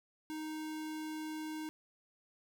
square tone, 311.1 Hz, D#4, in tune, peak -40 dBFS, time 0.3-1.69 s, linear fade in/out 0 ms, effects none

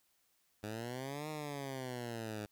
10% pulse exponential two-way sweep, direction up then down, 103.83 to 155.56 to 103.83 Hz, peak -32 dBFS, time 0.63-2.46 s, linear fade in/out 5 ms, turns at 1.29 s, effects white hiss -75 dBFS RMS until 2.51 s

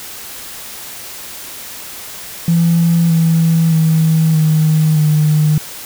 triangle tone with pitch steps, 168.1 / 164.07 / 160.14 / 156.3 / 152.55 Hz, E3 / E3 / E3 / D#3 / D#3, +34 / -8 / -50 / +8 / -34 cents, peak -5 dBFS, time 2.48-5.58 s, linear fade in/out 2 ms, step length 620 ms, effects tanh soft clip ceiling -6 dBFS + white hiss -30 dBFS RMS until 5.85 s

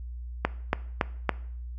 click train, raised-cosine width 0.5 ms, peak -7 dBFS, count 4, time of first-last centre 0.45-1.293 s, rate 3.56 Hz, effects noise-tail reverb RT60 0.6 s tail -19 dB re dry + added 60 Hz sine -35 dBFS peak until 1.78 s

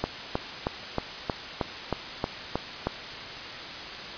click train, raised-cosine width 1 ms, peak -11 dBFS, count 10, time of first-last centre 0.04-2.87 s, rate 3.18 Hz, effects white hiss -37 dBFS RMS until 4.17 s + resampled to 11025 Hz

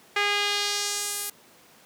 sawtooth tone with band-pass filter sweep, 409.2 Hz, G#4, 26 cents flat, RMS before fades -27 dBFS, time 0.16-1.3 s, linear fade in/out 5 ms, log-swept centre 2100 to 12000 Hz, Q 1.4, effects pink hiss -54 dBFS RMS until 1.85 s + high-pass 200 Hz 12 dB/octave

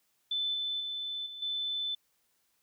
sine tone with level steps, 3517 Hz, A7, 1 cent flat, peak -29 / -31 / -34 / -41 / -31 dBFS, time 0.31-1.95 s, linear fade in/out 5 ms, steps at 0.54 / 0.8 / 1.26 / 1.42 s, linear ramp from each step 5 ms, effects white hiss -74 dBFS RMS until 2.62 s

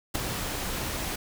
pink noise with ADSR envelope, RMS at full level -25 dBFS, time 0.14-1.16 s, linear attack 16 ms, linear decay 3 ms, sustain -7 dB, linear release 7 ms, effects none

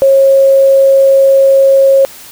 sine tone, 543 Hz, C#5, 36 cents flat, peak -3 dBFS, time 0.02-2.05 s, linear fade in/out 0 ms, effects white hiss -33 dBFS RMS until 2.31 s

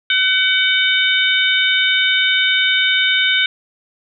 harmonic tone with a mistuned harmonic, 755 Hz, F#5, 35 cents sharp, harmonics 2 / 3 / 4 / 5, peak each -18 / -18 / -18 / -18 dBFS, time 0.1-3.46 s, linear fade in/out 2 ms, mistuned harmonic 5, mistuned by -52 cents, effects none

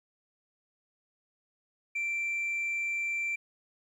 sine tone, 2349 Hz, D7, in tune, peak -27 dBFS, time 1.95-3.36 s, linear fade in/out 10 ms, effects tanh soft clip ceiling -28 dBFS + 11-bit

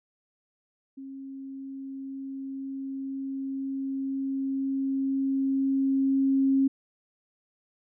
sine tone with level ramp, 270.2 Hz, C#4, 44 cents flat, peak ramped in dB -38 to -19 dBFS, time 0.97-6.68 s, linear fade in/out 10 ms, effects none

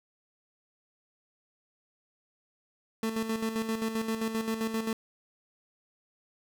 30% pulse tone with tremolo, 223 Hz, A3, 23 cents sharp, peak -25 dBFS, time 3.03-4.93 s, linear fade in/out 2 ms, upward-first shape square, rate 7.6 Hz, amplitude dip 55%, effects none

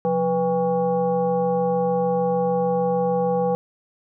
sine tone with frequency modulation, 492.8 Hz, B4, 4 cents flat, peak -18 dBFS, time 0.05-3.55 s, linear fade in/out 0 ms, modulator 313 Hz, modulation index 1, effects none

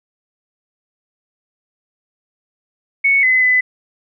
sine tone with pitch steps, 2215 / 2029 / 2007 Hz, C#7 / B6 / B6, -2 / +46 / +27 cents, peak -10 dBFS, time 3.04-3.61 s, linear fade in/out 10 ms, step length 190 ms, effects none

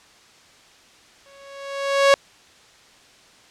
sawtooth tone with exponential growth, 554.4 Hz, C#5, in tune, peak -6 dBFS, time 1.26-2.14 s, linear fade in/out 0 ms, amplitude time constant 190 ms, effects white hiss -51 dBFS RMS until 3.5 s + low-pass 6000 Hz 12 dB/octave

